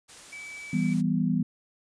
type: noise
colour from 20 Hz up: white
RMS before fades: -47 dBFS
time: 0.08-1.02 s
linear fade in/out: 20 ms
type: tone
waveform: triangle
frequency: 2300 Hz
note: D7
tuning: 37 cents flat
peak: -37 dBFS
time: 0.32-0.94 s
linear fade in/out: 10 ms
type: chord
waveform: sine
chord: E minor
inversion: none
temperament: equal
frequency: 164.81 / 196 / 246.9 Hz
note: E3 / G3 / B3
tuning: 0 / 0 / 0 cents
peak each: -27 dBFS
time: 0.73-1.43 s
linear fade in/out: 5 ms
effects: resampled to 22050 Hz